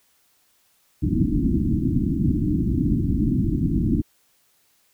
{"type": "low-pass noise", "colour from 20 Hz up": "white", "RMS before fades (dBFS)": -21, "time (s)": [1.02, 4.02], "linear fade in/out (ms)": 10, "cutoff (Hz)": 330, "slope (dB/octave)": 96, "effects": ["white hiss -63 dBFS RMS until 4.93 s"]}